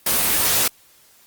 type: noise with comb filter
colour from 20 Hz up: white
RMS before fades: -18 dBFS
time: 0.06-0.68 s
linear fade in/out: 5 ms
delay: 15 ms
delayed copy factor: -0.7
effects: white hiss -53 dBFS RMS until 1.26 s + Opus 32 kbps